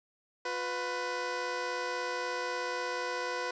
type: tone pair together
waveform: 15% pulse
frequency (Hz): 357.4 / 497.8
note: F4 / B4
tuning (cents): +40 / +14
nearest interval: tritone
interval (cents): 574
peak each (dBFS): -33 / -27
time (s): 0.45-3.51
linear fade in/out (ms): 5
effects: resampled to 16000 Hz